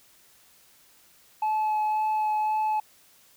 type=tone with vibrato; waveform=sine; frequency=859 Hz; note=A5; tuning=42 cents flat; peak=-20 dBFS; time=1.42-2.8 s; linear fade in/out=5 ms; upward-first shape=sine; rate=1.9 Hz; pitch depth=10 cents each way; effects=tanh soft clip ceiling -22 dBFS + white hiss -58 dBFS RMS until 3.36 s